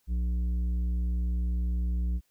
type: tone with tanh clipping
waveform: sine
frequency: 60 Hz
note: B1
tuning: 49 cents flat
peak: -27 dBFS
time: 0.07-2.21 s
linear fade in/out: 50 ms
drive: 8 dB
effects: white hiss -72 dBFS RMS until 2.3 s